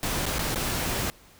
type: noise with dropouts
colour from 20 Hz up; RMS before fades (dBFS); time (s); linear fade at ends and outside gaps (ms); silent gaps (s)
pink; -28; 0.03-1.1; 0; 0.256-0.264 / 0.384-0.392 / 0.546-0.558
effects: pink hiss -54 dBFS RMS until 1.39 s